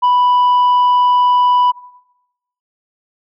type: tone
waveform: sine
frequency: 988 Hz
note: B5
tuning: in tune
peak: -6 dBFS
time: 0.02-1.72 s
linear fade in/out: 20 ms
effects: noise-tail reverb RT60 0.9 s tail -21 dB re dry + tanh soft clip ceiling -8 dBFS